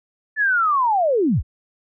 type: linear sweep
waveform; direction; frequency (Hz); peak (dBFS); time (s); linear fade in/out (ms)
sine; down; 1760 to 31; -15; 0.36-1.43; 50
effects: none